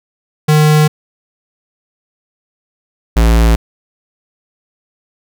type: tone pair in turn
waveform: square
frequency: 152.5 / 56.4 Hz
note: D#3 / A1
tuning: -34 / +44 cents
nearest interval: octave + perfect fourth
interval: 1722 cents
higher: first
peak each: -7 dBFS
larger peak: neither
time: 0.48-0.88 / 3.16-3.56 s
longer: neither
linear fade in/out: 10 ms
effects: none